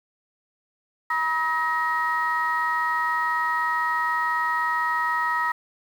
sine tone cluster, 964 / 1279 / 1886 Hz, B5 / D#6 / A#6, -42 / +47 / +20 cents, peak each -25 dBFS, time 1.1-5.52 s, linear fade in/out 5 ms, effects tanh soft clip ceiling -14 dBFS + 8-bit

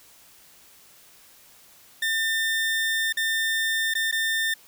30% pulse tone with dropouts, 1800 Hz, A6, 39 cents sharp, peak -20 dBFS, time 2.02-4.54 s, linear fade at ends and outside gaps 5 ms, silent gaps 3.126-3.17 / 3.939-3.951 / 4.114-4.124 s, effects white hiss -53 dBFS RMS until 4.67 s

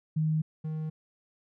sine / triangle tone pair in turn, 156.4 / 156.4 Hz, D#3 / D#3, +9 / +9 cents, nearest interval unison, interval 0 cents, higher neither, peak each -24 / -29 dBFS, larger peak first, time 0.16-0.42 / 0.64-0.9 s, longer neither, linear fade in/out 10 ms, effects none

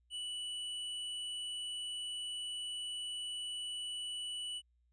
sine tone with hard clipping, 2960 Hz, F#7, in tune, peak -40 dBFS, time 0.1-4.62 s, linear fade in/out 50 ms, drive 13 dB, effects added 60 Hz sine -70 dBFS peak until 4.92 s + resampled to 22050 Hz

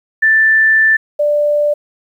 sine tone pair in turn, 1767 / 589.7 Hz, A6 / D5, +7 / +7 cents, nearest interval octave + perfect fifth, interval 1900 cents, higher first, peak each -7 / -10 dBFS, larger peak first, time 0.22-0.97 / 1.19-1.74 s, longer first, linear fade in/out 10 ms, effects 8-bit

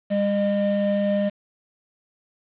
triangle tone pair together, 201.2 / 608 Hz, G3 / D#5, +45 / -40 cents, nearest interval octave + perfect fifth, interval 1915 cents, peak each -20 / -20 dBFS, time 0.1-1.3 s, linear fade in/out 20 ms, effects resampled to 8000 Hz + 7-bit

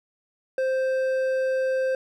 triangle tone with hard clipping, 523.3 Hz, C5, in tune, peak -23 dBFS, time 0.58-1.95 s, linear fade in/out 2 ms, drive 10 dB, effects none

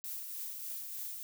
violet noise with tremolo, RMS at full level -40 dBFS, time 0.04-1.23 s, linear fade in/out 0 ms, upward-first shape triangle, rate 3.3 Hz, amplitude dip 40%, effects none

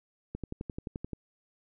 click train, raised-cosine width 3 ms, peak -23 dBFS, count 10, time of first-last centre 0.35-1.133 s, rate 11.5 Hz, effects none

